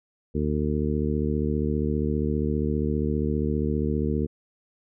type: harmonic tone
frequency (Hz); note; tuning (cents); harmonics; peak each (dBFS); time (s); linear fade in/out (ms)
75; D2; +37; 1 / 2 / 3 / 4 / 5 / 6; -28 / -29 / -28 / -32 / -31 / -32; 0.34-4.27; 20
effects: none

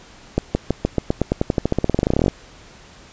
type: accelerating click train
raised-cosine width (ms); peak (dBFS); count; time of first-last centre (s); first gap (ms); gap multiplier
2; -3; 28; 0.38-2.281; 170; 0.92
effects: pink hiss -45 dBFS RMS until 3.12 s + resampled to 16000 Hz

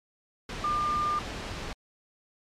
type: tone in noise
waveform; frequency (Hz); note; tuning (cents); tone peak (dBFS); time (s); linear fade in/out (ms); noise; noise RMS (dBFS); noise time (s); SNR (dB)
sine; 1200; D6; +37; -25; 0.64-1.19; 2; pink; -36; 0.49-1.73; +8
effects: low-pass 5000 Hz 12 dB/octave + MP3 96 kbps

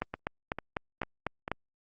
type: two click trains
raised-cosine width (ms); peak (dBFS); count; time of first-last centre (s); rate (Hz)
0.5; -20 / -15; 4 / 7; 0.14-1.479 / 0.02-1.516; 2.24 / 4.01
effects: Opus 32 kbps

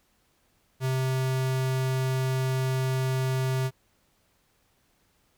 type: tone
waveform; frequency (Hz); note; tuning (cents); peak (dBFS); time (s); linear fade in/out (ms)
square; 130.81; C3; 0; -25; 0.8-3.71; 50
effects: pink hiss -68 dBFS RMS until 5.37 s

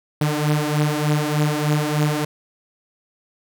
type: beating tone pair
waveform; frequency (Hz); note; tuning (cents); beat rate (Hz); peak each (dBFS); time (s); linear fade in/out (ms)
sawtooth; 148.8 / 152.1; D3 / D#3; +23 / -39; 3.3; -16 / -18; 0.21-2.25; 5
effects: none

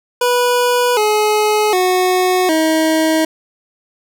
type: tone with pitch steps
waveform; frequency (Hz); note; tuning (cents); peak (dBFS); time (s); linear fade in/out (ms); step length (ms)
25% pulse; 490.2 / 424.3 / 367.2 / 317.9; B4 / G#4 / F#4 / D#4; -13 / +37 / -13 / +37; -8; 0.21-3.25; 5; 760
effects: none

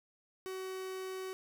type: tone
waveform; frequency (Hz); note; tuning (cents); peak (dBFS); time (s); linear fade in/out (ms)
45% pulse; 376.6; F#4; +31; -39; 0.46-1.33; 0
effects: none

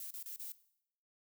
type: noise with dropouts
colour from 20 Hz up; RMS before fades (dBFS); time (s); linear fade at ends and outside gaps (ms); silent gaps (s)
violet; -45; 0-0.52; 2; 0.107-0.138 / 0.228-0.258 / 0.362-0.396
effects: noise-tail reverb RT60 0.7 s tail -17 dB re dry

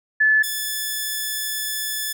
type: tone pair in turn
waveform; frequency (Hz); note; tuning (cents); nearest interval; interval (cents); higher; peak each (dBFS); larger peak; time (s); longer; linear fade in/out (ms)
sine / 5% pulse; 1733 / 1733; A6 / A6; -27 / -27; unison; 0; neither; -13; neither; 0.2-0.43 / 0.43-2.13; second; 10
effects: none

